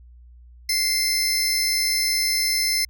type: tone pair together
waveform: sawtooth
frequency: 2093 / 5274 Hz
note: C7 / E8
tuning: 0 / 0 cents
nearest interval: octave + major third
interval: 1600 cents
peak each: -20 / -19 dBFS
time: 0.69-2.85 s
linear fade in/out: 5 ms
effects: added 60 Hz sine -44 dBFS peak until 2.89 s